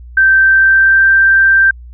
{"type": "tone with pitch glide", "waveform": "sine", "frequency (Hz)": [1558, 1570.7], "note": ["G6", "G6"], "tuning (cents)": [-11, 3], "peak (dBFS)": -5, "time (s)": [0.17, 1.71], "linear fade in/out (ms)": 5, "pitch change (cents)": 14, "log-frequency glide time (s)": [0.35, 1.08], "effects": ["added 60 Hz sine -30 dBFS peak until 1.93 s"]}